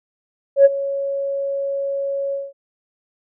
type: tone with ADSR envelope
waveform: sine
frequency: 554.4 Hz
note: C#5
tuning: in tune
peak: -3 dBFS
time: 0.56-2.53 s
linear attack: 91 ms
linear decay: 29 ms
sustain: -17 dB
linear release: 200 ms
effects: tanh soft clip ceiling -2 dBFS